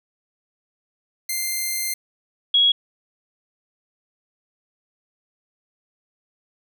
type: tone pair in turn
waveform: 5% pulse / sine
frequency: 2093 / 3322 Hz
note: C7 / G#7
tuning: 0 / 0 cents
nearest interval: minor sixth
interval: 800 cents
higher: second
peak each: -13 dBFS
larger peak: neither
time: 1.29-1.94 / 2.54-2.72 s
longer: first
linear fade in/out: 5 ms
effects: none